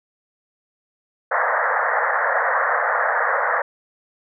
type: band-pass noise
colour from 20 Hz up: white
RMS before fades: -20 dBFS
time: 1.31-3.62 s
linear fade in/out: 5 ms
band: 480 to 1900 Hz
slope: 96 dB/octave
effects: none